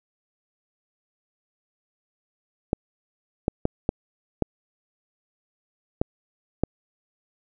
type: clicks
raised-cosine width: 2 ms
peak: -7 dBFS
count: 7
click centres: 2.731 / 3.481 / 3.654 / 3.891 / 4.423 / 6.015 / 6.636 s
effects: none